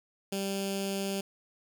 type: tone with notch filter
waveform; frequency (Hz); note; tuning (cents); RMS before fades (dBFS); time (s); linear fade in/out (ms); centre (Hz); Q
10% pulse; 196; G3; 0; -33; 0.32-1.21; 5; 1100; 0.55
effects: 10-bit